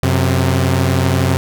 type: tone pair together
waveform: sawtooth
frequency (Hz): 91.4 / 131.06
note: F#2 / C3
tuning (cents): -21 / +3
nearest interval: tritone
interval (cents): 624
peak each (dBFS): -11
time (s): 0.03-1.37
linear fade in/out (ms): 0
effects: none